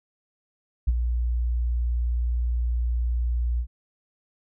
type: tone with ADSR envelope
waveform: sine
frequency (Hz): 59.7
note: A#1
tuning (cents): +42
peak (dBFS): -13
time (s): 0.87-3.67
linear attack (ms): 13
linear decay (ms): 36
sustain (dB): -8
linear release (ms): 77
effects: tanh soft clip ceiling -15 dBFS